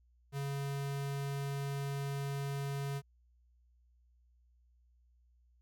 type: tone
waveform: square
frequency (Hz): 139.7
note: C#3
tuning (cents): +14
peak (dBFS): -36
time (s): 0.32-3.02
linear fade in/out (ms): 50
effects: added 60 Hz sine -65 dBFS peak until 5.61 s